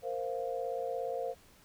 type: chord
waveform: sine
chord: Bb suspended second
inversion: none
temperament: equal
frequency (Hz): 466.2 / 523.3 / 698.5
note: Bb4 / C5 / F5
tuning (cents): 0 / 0 / 0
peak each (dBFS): -38 / -36 / -39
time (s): 0.02-1.35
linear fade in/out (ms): 50
effects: pink hiss -61 dBFS RMS until 1.64 s